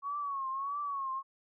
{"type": "tone with vibrato", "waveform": "sine", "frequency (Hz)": 1110, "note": "C#6", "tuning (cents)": 2, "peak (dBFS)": -33, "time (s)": [0.02, 1.23], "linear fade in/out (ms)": 50, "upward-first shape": "triangle", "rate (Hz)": 1.6, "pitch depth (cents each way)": 98, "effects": []}